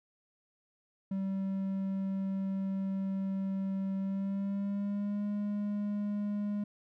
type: tone with pitch glide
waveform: triangle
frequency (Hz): 193.2 to 205.9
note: G3 to G#3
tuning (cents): -25 to -15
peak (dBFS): -29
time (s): 1.11-6.64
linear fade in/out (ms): 5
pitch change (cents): +110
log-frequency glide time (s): 3.99-5.25
effects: none